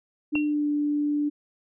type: tone with pitch glide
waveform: sine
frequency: 298.4 to 293.8 Hz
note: D4 to D4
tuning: +28 to +1 cents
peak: -22 dBFS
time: 0.32-1.3 s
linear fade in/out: 20 ms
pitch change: -27 cents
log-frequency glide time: 0.43-0.69 s
type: tone with exponential decay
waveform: sine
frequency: 2732 Hz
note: F7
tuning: 39 cents flat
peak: -24 dBFS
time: 0.35-0.54 s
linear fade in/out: 5 ms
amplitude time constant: 40 ms
type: click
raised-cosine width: 1 ms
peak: -21 dBFS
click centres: 0.355 s
effects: none